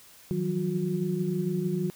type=tone cluster; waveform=sine; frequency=158.8 / 174.3 / 185.4 / 360.9 Hz; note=D#3 / F3 / F#3 / F#4; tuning=+36 / -3 / +4 / -43 cents; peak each=-31 / -38 / -29 / -31 dBFS; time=0.31-1.9 s; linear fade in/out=0 ms; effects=white hiss -53 dBFS RMS until 1.95 s